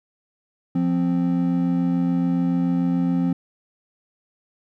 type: tone pair together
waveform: triangle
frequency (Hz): 174.6 / 261.6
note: F3 / C4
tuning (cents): 0 / 0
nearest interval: perfect fifth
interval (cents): 700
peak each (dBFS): -19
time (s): 0.75-3.33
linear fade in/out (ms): 5
effects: none